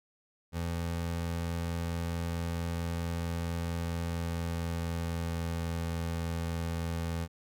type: tone with pitch glide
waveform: 25% pulse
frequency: 84.5 to 83.43 Hz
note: E2 to E2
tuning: +43 to +21 cents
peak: -28 dBFS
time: 0.52-7.28 s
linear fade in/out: 50 ms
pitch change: -22 cents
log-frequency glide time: 3.8-6 s
effects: none